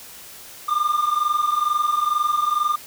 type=tone pair together; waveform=triangle; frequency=1188 / 1210.2 Hz; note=D6 / D#6; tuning=+20 / -48 cents; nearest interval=unison; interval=32 cents; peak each=-21 / -18 dBFS; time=0.68-2.76 s; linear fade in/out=10 ms; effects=white hiss -41 dBFS RMS until 2.86 s